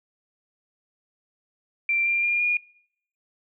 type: tone with pitch steps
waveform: sine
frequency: 2358 / 2383 / 2408 / 2433 Hz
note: D7 / D7 / D7 / D#7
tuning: +6 / +25 / +43 / -39 cents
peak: -20 dBFS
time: 1.89-2.57 s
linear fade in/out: 2 ms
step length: 170 ms
effects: noise-tail reverb RT60 0.7 s tail -24 dB re dry